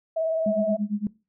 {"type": "tone with vibrato", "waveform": "sine", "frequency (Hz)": 646, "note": "E5", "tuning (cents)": -35, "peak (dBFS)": -22, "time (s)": [0.16, 0.77], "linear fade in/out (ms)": 10, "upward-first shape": "sine", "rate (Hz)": 19, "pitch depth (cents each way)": 29}
{"type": "tone with tremolo", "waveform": "sine", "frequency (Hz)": 207.7, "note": "G#3", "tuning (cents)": 0, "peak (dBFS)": -21, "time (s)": [0.46, 1.07], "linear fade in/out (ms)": 2, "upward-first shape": "sine", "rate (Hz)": 8.8, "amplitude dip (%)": 95}
{"effects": ["noise-tail reverb RT60 0.3 s tail -22 dB re dry"]}